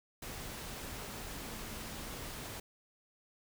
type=tone in noise; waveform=sine; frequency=219.7 Hz; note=A3; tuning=2 cents flat; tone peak=-52 dBFS; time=1.44-2.12 s; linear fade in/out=5 ms; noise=pink; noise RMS=-44 dBFS; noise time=0.22-2.6 s; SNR=-11 dB; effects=none